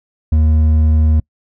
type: tone with hard clipping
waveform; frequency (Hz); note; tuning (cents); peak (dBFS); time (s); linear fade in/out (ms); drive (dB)
sine; 77.78; D#2; 0; -10; 0.32-1.2; 5; 5
effects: noise-tail reverb RT60 0.1 s tail -26 dB re dry